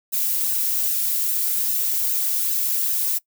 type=noise with flanger; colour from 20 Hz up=violet; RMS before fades=-22 dBFS; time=0.12-3.19 s; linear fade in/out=20 ms; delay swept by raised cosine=0.87 to 3.67 ms; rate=2.5 Hz; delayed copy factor=-0.55; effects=noise-tail reverb RT60 0.1 s tail -22 dB re dry